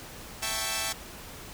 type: chord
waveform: 5% pulse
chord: A dominant seventh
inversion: second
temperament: equal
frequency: 659.3 / 784 / 880 / 1108.7 Hz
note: E5 / G5 / A5 / C#6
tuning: 0 / 0 / 0 / 0 cents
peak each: -23 dBFS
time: 0.42-0.93 s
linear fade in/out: 10 ms
effects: pink hiss -44 dBFS RMS until 1.53 s